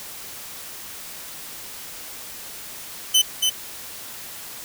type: tone with echo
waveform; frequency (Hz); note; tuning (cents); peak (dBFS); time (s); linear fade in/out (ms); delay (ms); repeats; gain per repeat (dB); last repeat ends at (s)
sawtooth; 3036; F#7; +44; -10; 3.14-3.22; 10; 280; 1; -4; 3.5
effects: white hiss -37 dBFS RMS until 4.64 s